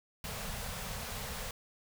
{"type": "band-stop noise", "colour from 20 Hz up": "pink", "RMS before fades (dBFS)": -40, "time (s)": [0.24, 1.51], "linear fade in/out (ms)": 2, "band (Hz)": [240, 420], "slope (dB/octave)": 96, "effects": []}